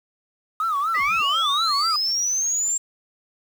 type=tone with vibrato; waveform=sine; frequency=1225 Hz; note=D#6; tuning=27 cents flat; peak=-19 dBFS; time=0.6-1.96 s; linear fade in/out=2 ms; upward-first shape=sine; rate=4.1 Hz; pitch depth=170 cents each way
type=linear sweep; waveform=sine; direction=up; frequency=1900 to 7459 Hz; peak=-19 dBFS; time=0.94-2.78 s; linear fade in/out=10 ms
effects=tanh soft clip ceiling -15 dBFS + 7-bit